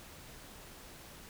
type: silence
effects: pink hiss -52 dBFS RMS until 1.29 s